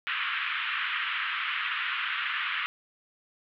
pink band-pass noise, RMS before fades -31 dBFS, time 0.07-2.66 s, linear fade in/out 0 ms, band 1200 to 3200 Hz, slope 48 dB/octave, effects none

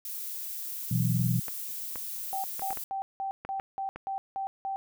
violet noise, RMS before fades -37 dBFS, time 0.05-2.84 s, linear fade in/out 2 ms
sine chord, B suspended fourth, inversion none, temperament equal with one note detuned, 122.69 / 164.81 / 185 Hz, B2 / E3 / F#3, -11 / 0 / 0 cents, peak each -26 / -29 / -31 dBFS, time 0.91-1.4 s, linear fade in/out 5 ms
clicks, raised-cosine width 0.5 ms, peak -24 dBFS, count 8, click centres 1.483 / 1.958 / 2.595 / 2.706 / 2.773 / 3.45 / 3.598 / 3.96 s
sine tone bursts, 778 Hz, G5, 13 cents flat, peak -30 dBFS, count 9, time 2.33-4.76 s, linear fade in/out 0 ms, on 110 ms, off 180 ms
effects none

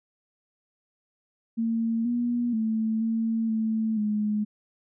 sine tone with pitch steps, 227.7 / 240.2 / 221 / 225 / 221 / 210.7 Hz, A#3 / B3 / A3 / A3 / A3 / G#3, -40 / -48 / +8 / +39 / +8 / +25 cents, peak -23 dBFS, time 1.57-4.45 s, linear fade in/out 20 ms, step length 480 ms, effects none

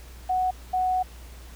sine tone pair in turn, 740 / 740 Hz, F#5 / F#5, 0 / 0 cents, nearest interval unison, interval 0 cents, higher neither, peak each -21 dBFS, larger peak neither, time 0.29-0.51 / 0.73-1.03 s, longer second, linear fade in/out 10 ms, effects added 60 Hz sine -42 dBFS peak until 1.55 s + pink hiss -50 dBFS RMS until 1.55 s

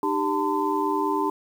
sine tone cluster, 304.4 / 394 / 895 / 1020 Hz, D#4 / G4 / A5 / C6, -38 / +9 / +29 / -44 cents, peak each -27 dBFS, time 0.03-1.3 s, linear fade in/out 2 ms, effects 8-bit

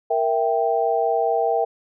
sine chord, E diminished, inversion second, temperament equal, 466.2 / 659.3 / 784 Hz, Bb4 / E5 / G5, 0 / 0 / 0 cents, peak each -22 dBFS, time 0.1-1.65 s, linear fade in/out 10 ms, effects none

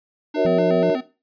square tone with vibrato, 277.2 Hz, C#4, in tune, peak -25 dBFS, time 0.34-1.01 s, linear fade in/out 10 ms, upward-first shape square, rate 4.1 Hz, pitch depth 140 cents each way
sine chord, F# dominant seventh, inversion none, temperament equal with one note detuned, 370 / 466.2 / 554.4 / 647.6 Hz, F#4 / A#4 / C#5 / E5, 0 / 0 / 0 / -31 cents, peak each -22 / -20 / -24 / -20 dBFS, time 0.35-0.98 s, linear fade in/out 50 ms
sine tone, 175 Hz, F3, 4 cents sharp, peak -22 dBFS, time 0.45-0.9 s, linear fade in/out 0 ms
effects noise-tail reverb RT60 0.3 s tail -17 dB re dry + resampled to 11025 Hz

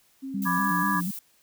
sine tone with pitch glide, 268.3 to 290.9 Hz, C4 to D4, +44 to -16 cents, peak -32 dBFS, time 0.22-1.03 s, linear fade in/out 20 ms, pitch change +140 cents, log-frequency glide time 0.62-0.72 s
sine tone with vibrato, 188.2 Hz, F#3, 30 cents sharp, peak -27 dBFS, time 0.34-1.11 s, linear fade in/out 5 ms, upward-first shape square, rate 4.1 Hz, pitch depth 87 cents each way
violet noise, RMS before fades -37 dBFS, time 0.42-1.19 s, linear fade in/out 2 ms
sine chord, G# diminished, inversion first, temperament equal with one note detuned, 987.8 / 1174.7 / 1667.9 Hz, B5 / D6 / G#6, 0 / 0 / +7 cents, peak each -28 dBFS, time 0.45-1.01 s, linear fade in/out 20 ms
effects white hiss -63 dBFS RMS until 1.42 s

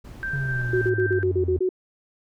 brown noise, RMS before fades -38 dBFS, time 0.04-0.9 s, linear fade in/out 10 ms
sine tone with tremolo, 1568 Hz, G6, in tune, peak -26 dBFS, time 0.23-1.23 s, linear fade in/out 0 ms, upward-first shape square, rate 3.9 Hz, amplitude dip 30%
triangle exponential sweep, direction down, 140 to 82.41 Hz, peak -23 dBFS, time 0.33-1.59 s, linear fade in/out 5 ms
sine tone bursts, 370 Hz, F#4, in tune, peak -19 dBFS, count 8, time 0.73-1.691 s, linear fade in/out 5 ms, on 86 ms, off 39 ms
effects none

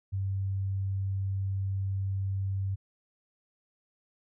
sine tone, 97 Hz, G2, 18 cents flat, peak -28 dBFS, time 0.12-2.76 s, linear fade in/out 20 ms, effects none

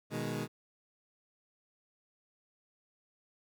20% pulse chord, G# minor, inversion first, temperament equal, 123.47 / 155.56 / 207.7 Hz, B2 / D#3 / G#3, 0 / 0 / 0 cents, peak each -34 dBFS, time 0.1-0.48 s, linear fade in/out 50 ms, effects none

